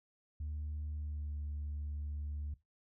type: tone with pitch glide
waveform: sine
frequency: 75.4 to 73.68 Hz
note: D2 to D2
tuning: +46 to +6 cents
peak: -36 dBFS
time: 0.4-2.54 s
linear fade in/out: 5 ms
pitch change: -40 cents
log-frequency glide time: 0.94-1.37 s
effects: noise-tail reverb RT60 0.2 s tail -18 dB re dry + tanh soft clip ceiling -35 dBFS